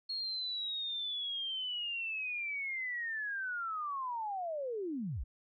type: linear sweep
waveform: sine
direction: down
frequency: 4308 to 39.42 Hz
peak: -35 dBFS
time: 0.09-5.24 s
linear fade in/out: 10 ms
effects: none